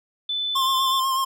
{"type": "tone", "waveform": "sine", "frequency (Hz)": 3508, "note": "A7", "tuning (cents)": -6, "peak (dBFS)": -23, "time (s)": [0.29, 1], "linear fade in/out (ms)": 5}
{"type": "tone with vibrato", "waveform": "square", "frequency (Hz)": 1061, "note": "C6", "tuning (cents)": 24, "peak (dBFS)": -21, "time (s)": [0.55, 1.25], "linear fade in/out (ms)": 10, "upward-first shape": "sine", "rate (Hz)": 8.1, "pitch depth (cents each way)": 31}
{"effects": []}